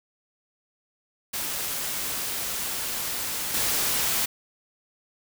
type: noise with level steps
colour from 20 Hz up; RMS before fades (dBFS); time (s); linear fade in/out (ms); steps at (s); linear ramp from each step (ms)
white; -30 / -25; 1.33-4.26; 10; 3.54; 2
effects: none